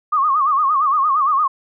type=tone with vibrato; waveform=sine; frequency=1157 Hz; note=D6; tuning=26 cents flat; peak=-13 dBFS; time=0.12-1.48 s; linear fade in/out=10 ms; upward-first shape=sine; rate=8.7 Hz; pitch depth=140 cents each way; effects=none